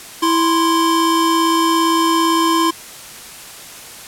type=tone pair together; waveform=square; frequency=329.6 / 1046.4 Hz; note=E4 / C6; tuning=0 / 0 cents; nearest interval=octave + minor sixth; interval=2000 cents; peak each=-16 dBFS; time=0.22-2.71 s; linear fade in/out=10 ms; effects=white hiss -35 dBFS RMS until 4.07 s + low-pass 12000 Hz 12 dB/octave